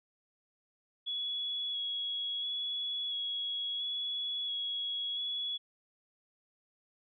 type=tone with vibrato; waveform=sine; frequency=3359 Hz; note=G#7; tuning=19 cents sharp; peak=-33 dBFS; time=1.06-5.58 s; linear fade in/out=20 ms; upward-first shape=square; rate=0.73 Hz; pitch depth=12 cents each way; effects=none